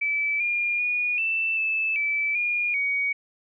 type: tone with pitch steps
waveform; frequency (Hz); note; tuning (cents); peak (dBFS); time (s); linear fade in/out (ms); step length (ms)
sine; 2309 / 2412 / 2450 / 2659 / 2625 / 2313 / 2426 / 2250; D7 / D7 / D#7 / E7 / E7 / D7 / D#7 / C#7; -30 / +46 / -27 / +14 / -8 / -27 / -44 / +25; -22; 0.01-3.13; 10; 390
effects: none